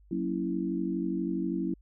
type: chord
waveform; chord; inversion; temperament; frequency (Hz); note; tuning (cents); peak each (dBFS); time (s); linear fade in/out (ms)
sine; F# dominant seventh; none; equal; 185 / 233.1 / 277.2 / 329.6; F#3 / A#3 / C#4 / E4; 0 / 0 / 0 / 0; -33 / -37 / -34 / -32; 0.11-1.74; 5
effects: added 50 Hz sine -55 dBFS peak until 1.81 s